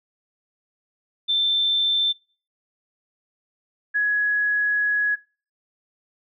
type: tone pair in turn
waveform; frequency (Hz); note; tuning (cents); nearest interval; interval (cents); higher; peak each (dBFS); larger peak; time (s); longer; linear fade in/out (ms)
sine; 3553 / 1676.8; A7 / G#6; +16 / +16; octave + minor second; 1300; first; -18; neither; 1.28-2.13 / 3.94-5.16; second; 20
effects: noise-tail reverb RT60 0.4 s tail -24 dB re dry